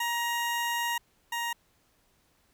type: tone pair in turn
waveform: 20% pulse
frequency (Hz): 944 / 940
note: A#5 / A#5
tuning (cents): +22 / +14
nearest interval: unison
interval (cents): 8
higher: first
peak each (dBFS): -23 / -25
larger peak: first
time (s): 0-0.98 / 1.32-1.53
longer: first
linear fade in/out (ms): 5
effects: pink hiss -68 dBFS RMS until 2.53 s